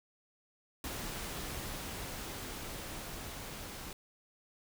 pink noise with level ramp, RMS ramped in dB -40 to -45 dBFS, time 0.84-3.93 s, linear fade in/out 2 ms, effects none

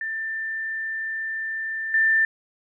sine tone with level steps, 1783 Hz, A6, 22 cents sharp, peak -26 / -16 dBFS, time 0.01-2.25 s, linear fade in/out 2 ms, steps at 1.94 s, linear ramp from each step 2 ms, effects none

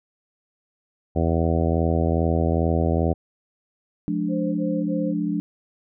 harmonic tone, 82.41 Hz, E2, in tune, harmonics 1 / 2 / 3 / 4 / 5 / 6 / 7 / 8 / 9, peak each -22 / -25 / -27 / -28 / -29 / -30 / -30 / -31 / -32 dBFS, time 1.15-3.14 s, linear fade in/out 20 ms
sine chord, D diminished, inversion first, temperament just, 176.2 / 211.4 / 293.7 Hz, F3 / Ab3 / D4, +16 / +31 / 0 cents, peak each -26 / -27 / -25 dBFS, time 4.08-5.4 s, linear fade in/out 0 ms
sine tone bursts, 523.3 Hz, C5, in tune, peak -28 dBFS, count 3, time 4.28-5.14 s, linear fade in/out 50 ms, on 270 ms, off 25 ms
effects none

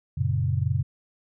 sine chord, F# major, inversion none, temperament equal, 92.5 / 116.54 / 138.59 Hz, F#2 / A#2 / C#3, 0 / 0 / 0 cents, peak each -26 dBFS, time 0.17-0.83 s, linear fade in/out 10 ms, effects none

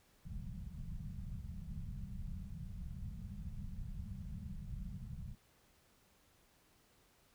pink low-pass noise, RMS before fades -45 dBFS, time 0.25-5.35 s, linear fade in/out 10 ms, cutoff 210 Hz, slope 96 dB/octave, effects pink hiss -70 dBFS RMS until 7.34 s

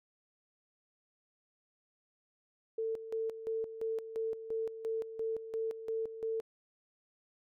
sine tone with tremolo, 447.2 Hz, A4, 28 cents sharp, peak -32 dBFS, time 2.78-6.41 s, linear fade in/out 5 ms, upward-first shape square, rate 2.9 Hz, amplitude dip 70%, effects none

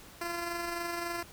10% pulse tone with amplitude modulation, 343.2 Hz, F4, 30 cents flat, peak -24 dBFS, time 0.21-1.23 s, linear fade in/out 5 ms, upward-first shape sine, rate 23.6 Hz, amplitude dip 35%, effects pink hiss -52 dBFS RMS until 1.32 s

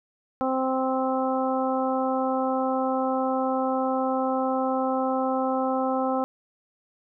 harmonic tone, 261.6 Hz, C4, in tune, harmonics 1 / 2 / 3 / 4 / 5, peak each -27 / -27 / -28 / -33 / -33 dBFS, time 0.41-6.24 s, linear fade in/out 0 ms, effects none

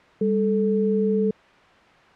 sine tone pair together, 199.2 / 437.2 Hz, G3 / A4, +28 / -11 cents, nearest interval octave + major second, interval 1361 cents, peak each -21 dBFS, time 0.21-1.31 s, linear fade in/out 5 ms, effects white hiss -51 dBFS RMS until 2.15 s + low-pass 2000 Hz 12 dB/octave

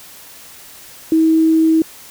sine tone, 320.9 Hz, E4, 46 cents flat, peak -9 dBFS, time 1.12-1.82 s, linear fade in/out 2 ms, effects white hiss -39 dBFS RMS until 2.1 s

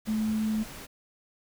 sine tone in noise, 217.3 Hz, A3, 21 cents flat, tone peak -25 dBFS, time 0.07-0.64 s, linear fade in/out 20 ms, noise pink, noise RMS -43 dBFS, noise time 0.05-0.87 s, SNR +15 dB, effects none

